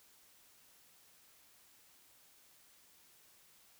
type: silence
effects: white hiss -65 dBFS RMS until 3.79 s

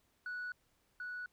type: tone with echo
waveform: sine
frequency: 1473 Hz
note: F#6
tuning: 8 cents flat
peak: -37 dBFS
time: 0.26-0.52 s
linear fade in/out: 2 ms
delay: 740 ms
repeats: 1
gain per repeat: -2 dB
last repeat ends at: 1.26 s
effects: tanh soft clip ceiling -37 dBFS + pink hiss -75 dBFS RMS until 1.32 s

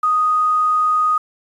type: tone with quantisation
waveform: sine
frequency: 1244.5 Hz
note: D#6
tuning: in tune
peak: -13 dBFS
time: 0.03-1.18 s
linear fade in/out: 5 ms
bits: 7
effects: resampled to 24000 Hz

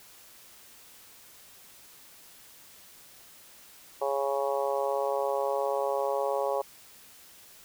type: harmonic tone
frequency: 138.59 Hz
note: C#3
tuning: in tune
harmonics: 3 / 4 / 5 / 6 / 7 / 8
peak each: -33 / -29 / -36 / -34 / -37 / -38 dBFS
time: 4.01-6.62 s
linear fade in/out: 10 ms
effects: white hiss -53 dBFS RMS until 7.64 s

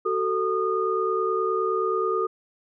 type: tone cluster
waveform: sine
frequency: 375.8 / 445.3 / 1225 Hz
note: F#4 / A4 / D#6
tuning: +27 / +21 / -27 cents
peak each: -26 dBFS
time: 0.05-2.27 s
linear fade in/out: 10 ms
effects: none

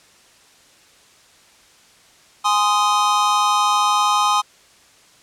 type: chord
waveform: square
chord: Ab major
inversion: none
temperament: just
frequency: 830.6 / 1038.3 / 1245.9 Hz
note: Ab5 / C6 / Eb6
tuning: 0 / -14 / +2 cents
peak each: -21 / -20 / -19 dBFS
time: 2.44-4.42 s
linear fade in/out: 20 ms
effects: white hiss -51 dBFS RMS until 5.22 s + low-pass 8000 Hz 12 dB/octave

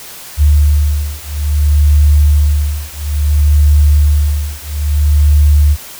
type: beating tone pair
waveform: sine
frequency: 73.42 / 74.01 Hz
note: D2 / D2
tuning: 0 / +14 cents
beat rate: 0.59 Hz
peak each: -10 dBFS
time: 0.37-5.77 s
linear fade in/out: 50 ms
effects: white hiss -31 dBFS RMS until 5.99 s

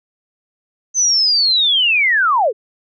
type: linear sweep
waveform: sine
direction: down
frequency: 6210 to 384.1 Hz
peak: -11 dBFS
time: 0.94-2.53 s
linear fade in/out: 50 ms
effects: none

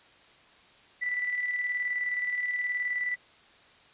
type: tone with tremolo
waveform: sine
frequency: 1975.5 Hz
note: B6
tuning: in tune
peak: -26 dBFS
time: 1.01-3.16 s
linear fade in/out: 20 ms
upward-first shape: square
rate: 19 Hz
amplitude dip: 40%
effects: white hiss -57 dBFS RMS until 3.93 s + resampled to 8000 Hz

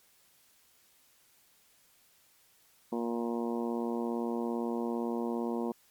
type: harmonic tone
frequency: 117.6 Hz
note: A#2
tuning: 16 cents sharp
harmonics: 2 / 3 / 4 / 5 / 6 / 7 / 8 / 9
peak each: -33 / -36 / -38 / -45 / -44 / -47 / -43 / -50 dBFS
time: 2.92-5.72 s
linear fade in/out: 5 ms
effects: white hiss -65 dBFS RMS until 5.9 s + MP3 96 kbps

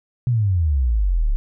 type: exponential sweep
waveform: sine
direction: down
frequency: 128 to 33.06 Hz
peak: -15 dBFS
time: 0.27-1.36 s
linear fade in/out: 0 ms
effects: none

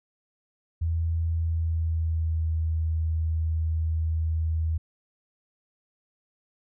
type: tone with pitch glide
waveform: sine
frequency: 82.41 to 80.34 Hz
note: E2 to E2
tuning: 0 to -44 cents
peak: -23 dBFS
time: 0.81-4.78 s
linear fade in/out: 10 ms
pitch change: -44 cents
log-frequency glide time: 1.33-2.49 s
effects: none

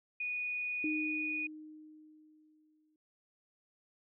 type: tone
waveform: sine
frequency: 2468 Hz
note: D#7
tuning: 15 cents flat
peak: -34 dBFS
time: 0.2-1.47 s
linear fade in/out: 5 ms
type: tone with exponential decay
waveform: sine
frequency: 308.5 Hz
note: D#4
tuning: 15 cents flat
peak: -32 dBFS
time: 0.84-2.96 s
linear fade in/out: 2 ms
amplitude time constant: 460 ms
effects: none

